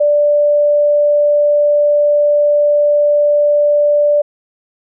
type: tone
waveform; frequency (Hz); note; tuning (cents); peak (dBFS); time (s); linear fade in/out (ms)
sine; 587.3; D5; 0; -8; 0-4.22; 10
effects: none